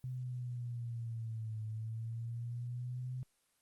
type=linear two-way sweep; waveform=sine; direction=down then up; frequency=128.2 to 108.5 to 128.2 Hz; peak=-38 dBFS; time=0.04-3.23 s; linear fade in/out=0 ms; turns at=1.63 s; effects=white hiss -75 dBFS RMS until 3.61 s + Opus 24 kbps